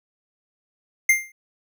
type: tone with exponential decay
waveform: square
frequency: 2100 Hz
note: C7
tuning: 6 cents sharp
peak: -11 dBFS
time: 1.09-1.32 s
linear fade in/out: 5 ms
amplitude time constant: 48 ms
effects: none